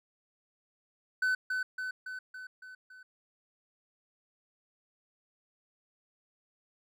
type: tone with echo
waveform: triangle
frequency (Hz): 1511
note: F#6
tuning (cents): +36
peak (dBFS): -24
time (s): 1.22-1.35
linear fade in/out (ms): 5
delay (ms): 280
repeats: 6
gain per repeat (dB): -4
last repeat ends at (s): 3.03
effects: none